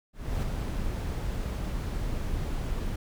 brown noise with ADSR envelope, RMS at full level -27 dBFS, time 0.13-2.96 s, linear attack 300 ms, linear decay 4 ms, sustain -4 dB, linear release 6 ms, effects none

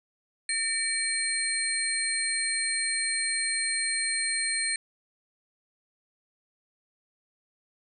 sine tone cluster, 1811 / 2292 / 4190 / 8650 Hz, A6 / D7 / C8 / C#9, +49 / -43 / +2 / -43 cents, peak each -33 / -33 / -32 / -29 dBFS, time 0.49-4.76 s, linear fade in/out 2 ms, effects none

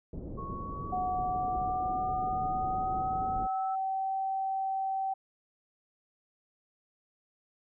pink low-pass noise, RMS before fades -40 dBFS, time 0.13-3.47 s, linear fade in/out 2 ms, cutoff 500 Hz, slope 24 dB/octave
sine exponential sweep, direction up, 1100 to 1316 Hz, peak -39 dBFS, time 0.37-3.76 s, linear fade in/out 20 ms
sine tone with pitch glide, 735 to 771.1 Hz, F#5 to G5, -12 to -29 cents, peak -29 dBFS, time 0.92-5.14 s, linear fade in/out 10 ms, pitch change +83 cents, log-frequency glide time 1.31-4.15 s
effects none

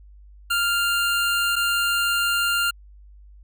25% pulse tone pair in turn, 1396.9 / 1396.9 Hz, F6 / F6, 0 / 0 cents, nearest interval unison, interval 0 cents, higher neither, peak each -16 dBFS, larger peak neither, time 0.5-1.56 / 1.56-2.71 s, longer second, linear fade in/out 10 ms, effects added 50 Hz sine -44 dBFS peak until 3.43 s

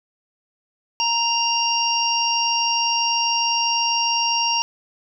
harmonic tone, 932.3 Hz, A#5, in tune, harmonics 1 / 3 / 5 / 6, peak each -22 / -23 / -30 / -22 dBFS, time 1-4.62 s, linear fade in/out 0 ms, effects none

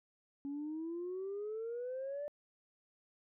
sine exponential sweep, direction up, 277.2 to 593 Hz, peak -37 dBFS, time 0.45-2.28 s, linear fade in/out 0 ms, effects tanh soft clip ceiling -35 dBFS

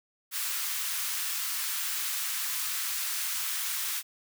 white high-pass noise, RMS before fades -32 dBFS, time 0.31-4.03 s, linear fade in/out 50 ms, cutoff 1100 Hz, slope 24 dB/octave, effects none

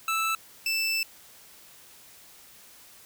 25% pulse tone pair in turn, 1318.5 / 2648 Hz, E6 / E7, 0 / +7 cents, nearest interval octave, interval 1207 cents, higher second, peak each -21 dBFS, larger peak neither, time 0.08-0.35 / 0.66-1.03 s, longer second, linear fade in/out 2 ms, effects white hiss -52 dBFS RMS until 3.05 s

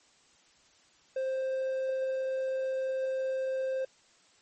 triangle tone, 526 Hz, C5, 9 cents sharp, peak -27 dBFS, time 1.16-3.85 s, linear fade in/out 5 ms, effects white hiss -63 dBFS RMS until 4.41 s + MP3 32 kbps

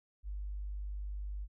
sine tone, 50 Hz, G1, 35 cents sharp, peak -37 dBFS, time 0.23-1.48 s, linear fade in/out 50 ms, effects none

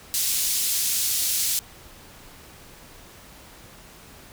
white band-pass noise, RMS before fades -24 dBFS, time 0.14-1.59 s, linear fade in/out 0 ms, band 3900 to 14000 Hz, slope 12 dB/octave, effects pink hiss -47 dBFS RMS until 4.32 s

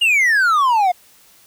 triangle exponential sweep, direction down, 2900 to 698.5 Hz, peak -10 dBFS, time 0.01-0.92 s, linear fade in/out 10 ms, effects white hiss -50 dBFS RMS until 1.46 s

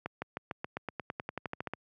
accelerating click train, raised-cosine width 0.5 ms, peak -20 dBFS, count 17, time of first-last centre 0.06-1.736 s, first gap 160 ms, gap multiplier 0.94, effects high-pass 100 Hz 12 dB/octave

